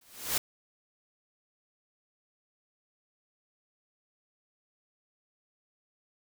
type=noise with exponential growth; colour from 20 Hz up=white; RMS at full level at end=-25 dBFS; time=0.01-0.38 s; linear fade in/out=5 ms; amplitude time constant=79 ms; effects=none

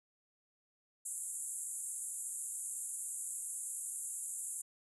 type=band-pass noise; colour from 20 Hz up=white; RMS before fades=-42 dBFS; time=1.05-4.62 s; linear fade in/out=10 ms; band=7100 to 11000 Hz; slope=96 dB/octave; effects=none

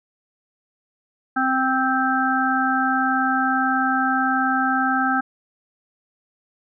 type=harmonic tone; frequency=261.6 Hz; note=C4; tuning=in tune; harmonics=1 / 3 / 5 / 6; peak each=-23 / -23 / -23 / -23 dBFS; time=1.36-5.21 s; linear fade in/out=10 ms; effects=none

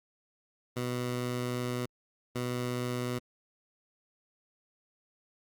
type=tone pair in turn; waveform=15% pulse; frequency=123.47 / 123.47 Hz; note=B2 / B2; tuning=0 / 0 cents; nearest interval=unison; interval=0 cents; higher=neither; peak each=-25 / -25 dBFS; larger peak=neither; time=0.76-1.86 / 2.35-3.19 s; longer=first; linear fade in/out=10 ms; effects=Opus 48 kbps

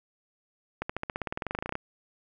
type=accelerating click train; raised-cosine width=0.5 ms; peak=-16 dBFS; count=20; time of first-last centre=0.82-1.754 s; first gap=75 ms; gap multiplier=0.95; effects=none

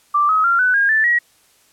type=tone with pitch steps; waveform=sine; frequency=1174.7 / 1273.6 / 1380.9 / 1497.2 / 1623.3 / 1760.1 / 1908.3 Hz; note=D6 / D#6 / F6 / F#6 / G#6 / A6 / A#6; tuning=0 / +40 / -20 / +20 / -40 / 0 / +40 cents; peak=-12 dBFS; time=0.14-1.19 s; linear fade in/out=10 ms; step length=150 ms; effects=white hiss -55 dBFS RMS until 1.72 s + low-pass 12000 Hz 12 dB/octave

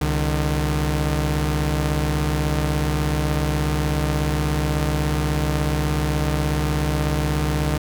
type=tone pair together; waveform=sawtooth; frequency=67.35 / 151.2 Hz; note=C#2 / D#3; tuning=-49 / -49 cents; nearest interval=octave + major second; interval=1400 cents; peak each=-18 dBFS; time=0.01-7.78 s; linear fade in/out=5 ms; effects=none

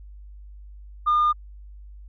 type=tone; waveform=sine; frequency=1212 Hz; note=D#6; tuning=46 cents flat; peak=-15 dBFS; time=1.06-1.33 s; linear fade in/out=20 ms; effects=tanh soft clip ceiling -14 dBFS + added 50 Hz sine -40 dBFS peak until 2.08 s

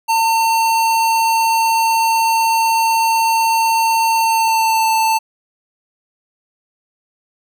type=tone with pitch glide; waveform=square; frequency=904 to 889.5 Hz; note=A5 to A5; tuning=+47 to +19 cents; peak=-13 dBFS; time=0.08-5.19 s; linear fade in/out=20 ms; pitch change=-28 cents; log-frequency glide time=4.14-4.91 s; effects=none

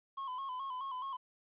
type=tone with vibrato; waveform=triangle; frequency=1048 Hz; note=C6; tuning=2 cents sharp; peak=-36 dBFS; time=0.17-1.17 s; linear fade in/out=10 ms; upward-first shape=square; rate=4.7 Hz; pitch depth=64 cents each way; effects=resampled to 8000 Hz + 12-bit

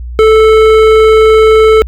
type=tone with hard clipping; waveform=sine; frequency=438.3 Hz; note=A4; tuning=7 cents flat; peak=-4 dBFS; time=0.19-1.82 s; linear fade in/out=0 ms; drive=12 dB; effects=added 60 Hz sine -19 dBFS peak until 1.87 s

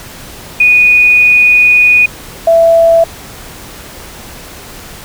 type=tone pair in turn; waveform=sine; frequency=2470 / 664.5 Hz; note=D#7 / E5; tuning=-13 / +14 cents; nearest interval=octave + major seventh; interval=2273 cents; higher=first; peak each=-3 dBFS; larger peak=neither; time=0.6-2.06 / 2.47-3.04 s; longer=first; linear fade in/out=5 ms; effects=pink hiss -30 dBFS RMS until 5.04 s

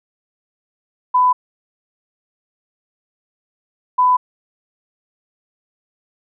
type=tone pair in turn; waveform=sine; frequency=1000 / 1000 Hz; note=B5 / B5; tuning=+21 / +21 cents; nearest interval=unison; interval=0 cents; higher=neither; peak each=-10 dBFS; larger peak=neither; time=1.14-1.33 / 3.98-4.17 s; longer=neither; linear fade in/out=10 ms; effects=none

